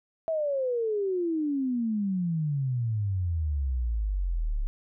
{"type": "exponential sweep", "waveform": "sine", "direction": "down", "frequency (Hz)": [659.3, 34], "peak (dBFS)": -25, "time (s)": [0.28, 4.67], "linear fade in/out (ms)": 0, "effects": []}